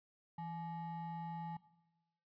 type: ring-modulated tone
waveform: triangle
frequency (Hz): 508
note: B4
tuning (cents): +49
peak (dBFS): -37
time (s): 0.38-1.57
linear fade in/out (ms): 5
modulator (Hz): 342
effects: noise-tail reverb RT60 1.0 s tail -17 dB re dry + resampled to 11025 Hz